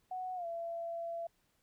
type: tone with pitch glide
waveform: sine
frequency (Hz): 740 to 674.7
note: F#5 to E5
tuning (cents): 0 to +40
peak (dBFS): -37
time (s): 0.11-1.27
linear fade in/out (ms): 5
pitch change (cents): -160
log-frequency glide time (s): 0.35-0.46
effects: pink hiss -75 dBFS RMS until 1.62 s